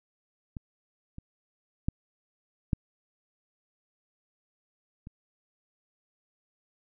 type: clicks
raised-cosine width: 5 ms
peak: -25 / -29 / -14 / -12 / -30 dBFS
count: 5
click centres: 0.568 / 1.184 / 1.885 / 2.732 / 5.071 s
effects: none